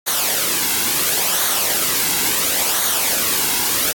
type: noise with flanger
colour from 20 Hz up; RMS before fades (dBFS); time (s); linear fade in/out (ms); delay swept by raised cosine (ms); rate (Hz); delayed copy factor
white; -18; 0.06-3.93; 20; 0.38 to 1.68; 0.72; -0.55
effects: AAC 64 kbps